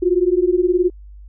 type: beating tone pair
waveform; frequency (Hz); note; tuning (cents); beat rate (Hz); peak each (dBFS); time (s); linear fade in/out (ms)
sine; 349.2 / 368.2; F4 / F#4; 0 / -8; 19; -16 / -16; 0.02-0.9; 10
effects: added 50 Hz sine -36 dBFS peak until 1.28 s